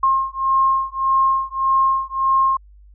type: beating tone pair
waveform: sine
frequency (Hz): 1068 / 1069.7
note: C6 / C6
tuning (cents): +35 / +38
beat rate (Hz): 1.7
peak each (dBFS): -18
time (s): 0.03-2.57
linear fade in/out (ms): 5
effects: added 50 Hz sine -43 dBFS peak until 2.94 s